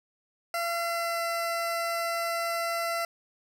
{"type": "tone with pitch glide", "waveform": "20% pulse", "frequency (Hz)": [681, 675.9], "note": ["F5", "E5"], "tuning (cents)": [-44, 43], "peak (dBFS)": -23, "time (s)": [0.54, 3.05], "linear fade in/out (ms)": 2, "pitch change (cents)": -13, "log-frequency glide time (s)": [0.72, 1.21], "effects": []}